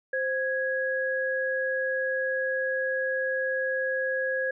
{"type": "tone pair together", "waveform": "sine", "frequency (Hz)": [523.3, 1659.9], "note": ["C5", "G#6"], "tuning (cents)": [0, -1], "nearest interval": "octave + minor sixth", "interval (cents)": 1999, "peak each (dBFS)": -28, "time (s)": [0.13, 4.51], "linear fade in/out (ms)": 5, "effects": []}